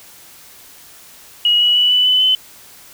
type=tone with pitch steps; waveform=sine; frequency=2900 / 2927 / 2954 / 2982 / 3009 / 3037 Hz; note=F#7 / F#7 / F#7 / F#7 / F#7 / F#7; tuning=-35 / -19 / -3 / +13 / +28 / +44 cents; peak=-10 dBFS; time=1.45-2.35 s; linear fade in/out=2 ms; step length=150 ms; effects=white hiss -42 dBFS RMS until 2.93 s